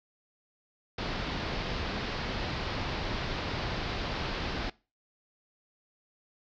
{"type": "low-pass noise", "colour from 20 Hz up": "pink", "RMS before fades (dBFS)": -34, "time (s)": [0.98, 4.7], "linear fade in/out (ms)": 5, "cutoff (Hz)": 5000, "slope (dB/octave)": 48, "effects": ["noise-tail reverb RT60 0.3 s tail -21 dB re dry"]}